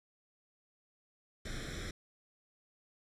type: noise with comb filter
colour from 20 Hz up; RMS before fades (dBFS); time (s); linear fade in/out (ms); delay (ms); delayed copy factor
pink; -41; 1.45-1.91; 5; 0.54; +0.9
effects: low-pass 7000 Hz 12 dB/octave